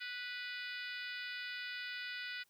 harmonic tone with a mistuned harmonic, 493 Hz, B4, 3 cents flat, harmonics 3 / 4 / 5 / 6 / 7 / 8 / 9 / 10, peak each -45 / -47 / -49 / -51 / -52 / -53 / -54 / -55 dBFS, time 0-2.44 s, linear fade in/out 20 ms, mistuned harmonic 7, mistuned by +15 cents, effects white hiss -74 dBFS RMS until 2.49 s

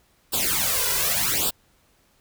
white noise with flanger, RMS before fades -23 dBFS, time 0.32-1.51 s, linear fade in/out 20 ms, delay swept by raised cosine 0.24 to 2.04 ms, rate 0.86 Hz, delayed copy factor +0.95, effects pink hiss -62 dBFS RMS until 2.2 s

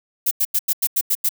violet noise bursts, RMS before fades -18 dBFS, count 8, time 0.26-1.292 s, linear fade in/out 10 ms, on 52 ms, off 88 ms, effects none

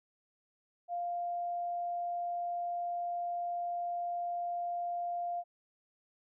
sine tone, 698.5 Hz, F5, in tune, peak -33 dBFS, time 0.88-5.44 s, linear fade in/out 50 ms, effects none

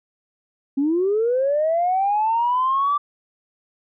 sine linear sweep, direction up, 266.4 to 1174.7 Hz, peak -16 dBFS, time 0.77-2.98 s, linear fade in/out 10 ms, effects tanh soft clip ceiling -12 dBFS

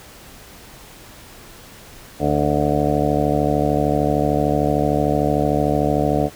harmonic tone, 73.3 Hz, D2, 3 cents flat, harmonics 1 / 2 / 3 / 4 / 6 / 7 / 8 / 9 / 10, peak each -27 / -23 / -26 / -22 / -24 / -26 / -24 / -26 / -24 dBFS, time 2.19-6.3 s, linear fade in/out 50 ms, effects pink hiss -42 dBFS RMS until 6.35 s

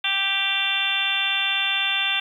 harmonic tone, 392 Hz, G4, in tune, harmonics 2 / 3 / 4 / 5 / 6 / 7 / 8 / 9, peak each -34 / -35 / -30 / -33 / -29 / -25 / -29 / -25 dBFS, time 0.04-2.2 s, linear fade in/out 5 ms, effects 9-bit

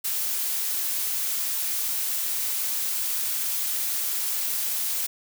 blue noise, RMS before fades -27 dBFS, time 0.04-5.07 s, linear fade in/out 10 ms, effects none

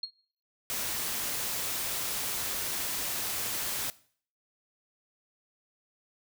sine tone with exponential decay, 4267 Hz, C8, 33 cents sharp, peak -28 dBFS, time 0.03-0.11 s, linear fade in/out 5 ms, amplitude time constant 16 ms
white noise, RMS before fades -33 dBFS, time 0.7-3.9 s, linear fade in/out 0 ms
effects noise-tail reverb RT60 0.5 s tail -19 dB re dry

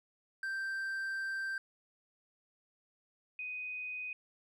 triangle / sine tone pair in turn, 1568 / 2497 Hz, G6 / D#7, 0 / +6 cents, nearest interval minor sixth, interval 806 cents, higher second, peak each -33 / -38 dBFS, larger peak first, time 0.43-1.58 / 3.39-4.13 s, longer first, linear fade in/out 2 ms, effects none

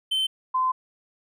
triangle / sine tone pair in turn, 3084 / 1029.2 Hz, G7 / C6, -29 / -29 cents, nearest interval octave + perfect fifth, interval 1900 cents, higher first, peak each -20 dBFS, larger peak neither, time 0.11-0.27 / 0.54-0.72 s, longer second, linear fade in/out 10 ms, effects none

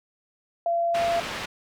sine tone, 682 Hz, F5, 41 cents flat, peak -21 dBFS, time 0.66-1.2 s, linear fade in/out 2 ms
white low-pass noise, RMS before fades -33 dBFS, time 0.94-1.46 s, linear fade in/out 10 ms, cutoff 2700 Hz, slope 12 dB/octave
effects none

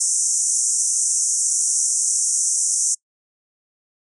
pink band-pass noise, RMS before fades -20 dBFS, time 0-2.95 s, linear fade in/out 10 ms, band 5800 to 9500 Hz, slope 96 dB/octave, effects noise-tail reverb RT60 0.1 s tail -26 dB re dry

